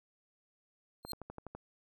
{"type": "tone with exponential growth", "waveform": "sawtooth", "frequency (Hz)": 4186, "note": "C8", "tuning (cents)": 0, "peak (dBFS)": -31, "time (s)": [1.03, 1.12], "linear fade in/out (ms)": 0, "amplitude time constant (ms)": 19}
{"type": "click train", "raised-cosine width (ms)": 1, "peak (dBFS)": -30, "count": 7, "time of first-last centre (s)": [1.05, 1.55], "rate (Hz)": 12}
{"effects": []}